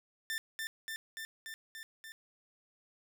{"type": "tone with echo", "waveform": "sawtooth", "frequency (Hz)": 1785, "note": "A6", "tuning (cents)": 24, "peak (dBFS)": -31, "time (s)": [0.3, 0.38], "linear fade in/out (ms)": 0, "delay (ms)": 290, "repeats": 6, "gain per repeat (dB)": -2, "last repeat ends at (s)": 2.12, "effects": []}